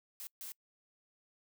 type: noise bursts at uneven times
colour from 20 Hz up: blue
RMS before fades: -45 dBFS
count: 2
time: 0.2-0.27 / 0.41-0.52 s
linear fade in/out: 0 ms
effects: noise-tail reverb RT60 0.1 s tail -26 dB re dry